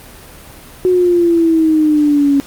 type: exponential sweep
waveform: sine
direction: down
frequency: 368.7 to 277.2 Hz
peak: -8 dBFS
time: 0.85-2.4 s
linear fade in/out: 0 ms
effects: pink hiss -37 dBFS RMS until 2.46 s + Opus 32 kbps